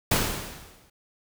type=noise with exponential decay; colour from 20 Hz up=pink; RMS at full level=-20 dBFS; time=0.11-0.9 s; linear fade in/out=5 ms; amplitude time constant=170 ms; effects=none